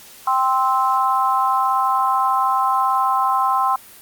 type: chord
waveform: sine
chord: C major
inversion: second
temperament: just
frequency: 784.9 / 1046.5 / 1308.1 Hz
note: G5 / C6 / E6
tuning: +2 / 0 / -14 cents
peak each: -20 / -17 / -22 dBFS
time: 0.27-3.76 s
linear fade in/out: 5 ms
effects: white hiss -43 dBFS RMS until 4.01 s + Opus 48 kbps